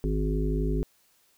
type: harmonic tone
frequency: 51.91 Hz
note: G#1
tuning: in tune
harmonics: 1 / 3 / 5 / 7 / 8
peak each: -26 / -31 / -33 / -34 / -35 dBFS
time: 0.04-0.83 s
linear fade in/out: 0 ms
effects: white hiss -65 dBFS RMS until 1.37 s